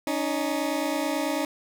20% pulse tone pair together, 280.8 / 310 Hz, C#4 / D#4, +22 / -6 cents, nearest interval major second, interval 172 cents, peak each -23 dBFS, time 0.07-1.45 s, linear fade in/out 2 ms, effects none

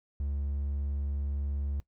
triangle tone, 70.7 Hz, C#2, 35 cents sharp, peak -28 dBFS, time 0.2-1.8 s, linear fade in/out 0 ms, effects noise-tail reverb RT60 0.1 s tail -19 dB re dry

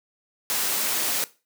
white noise, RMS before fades -25 dBFS, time 0.5-1.24 s, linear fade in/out 0 ms, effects noise-tail reverb RT60 0.3 s tail -18 dB re dry + high-pass 200 Hz 12 dB/octave

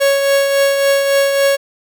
45% pulse tone with tremolo, 554.4 Hz, C#5, in tune, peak -9 dBFS, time 0-1.57 s, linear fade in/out 20 ms, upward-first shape triangle, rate 3.6 Hz, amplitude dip 45%, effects none

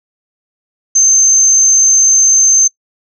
sine tone, 6272 Hz, G8, in tune, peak -5 dBFS, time 0.95-2.68 s, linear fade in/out 10 ms, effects noise-tail reverb RT60 0.1 s tail -22 dB re dry

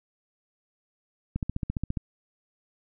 click train, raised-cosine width 5 ms, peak -16 dBFS, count 10, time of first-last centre 1.36-1.972 s, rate 14.7 Hz, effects none

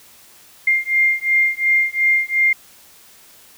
sine beating tone pair, 2109 / 2111.8 Hz, C7 / C7, +13 / +15 cents, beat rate 2.8 Hz, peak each -17 dBFS, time 0.67-2.53 s, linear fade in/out 5 ms, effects white hiss -47 dBFS RMS until 3.57 s

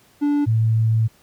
triangle / sine tone pair in turn, 290.5 / 111.68 Hz, D4 / A2, -19 / +26 cents, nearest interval octave + perfect fourth, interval 1655 cents, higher first, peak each -14 / -14 dBFS, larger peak neither, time 0.21-0.46 / 0.46-1.08 s, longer second, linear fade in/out 20 ms, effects pink hiss -55 dBFS RMS until 1.22 s + high-pass 60 Hz 12 dB/octave

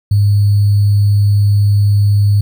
sine tone with sample-and-hold, 102 Hz, G#2, 31 cents flat, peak -7 dBFS, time 0.11-2.41 s, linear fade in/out 5 ms, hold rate 4410 Hz, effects none

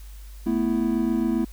triangle chord, A suspended second, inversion none, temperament just, 220 / 247.5 / 330 Hz, A3 / B3 / E4, 0 / +4 / +2 cents, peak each -23 dBFS, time 0.46-1.45 s, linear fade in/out 10 ms, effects added 50 Hz sine -38 dBFS peak until 1.52 s + white hiss -53 dBFS RMS until 1.52 s

